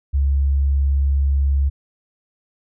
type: tone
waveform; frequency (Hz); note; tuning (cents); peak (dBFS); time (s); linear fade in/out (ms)
sine; 69.3; C#2; 0; -14; 0.13-1.7; 20
effects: none